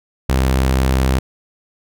sawtooth tone, 65.41 Hz, C2, in tune, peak -9 dBFS, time 0.29-1.19 s, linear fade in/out 5 ms, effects none

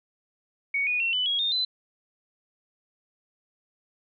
sine tone with pitch steps, 2234 / 2465 / 2719 / 2999 / 3309 / 3650 / 4027 Hz, C#7 / D#7 / F7 / F#7 / G#7 / A#7 / B7, +13 / -17 / -47 / +23 / -7 / -37 / +33 cents, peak -23 dBFS, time 0.74-1.65 s, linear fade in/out 5 ms, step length 130 ms, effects none

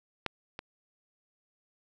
clicks, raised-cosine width 0.3 ms, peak -14 / -22 dBFS, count 2, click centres 0.263 / 0.591 s, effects none

